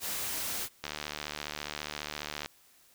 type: noise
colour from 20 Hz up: white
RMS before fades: -35 dBFS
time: 0-0.69 s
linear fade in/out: 50 ms
type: click train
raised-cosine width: 0.2 ms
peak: -18 dBFS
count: 122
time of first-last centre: 0.84-2.46 s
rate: 74.7 Hz
effects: white hiss -62 dBFS RMS until 2.94 s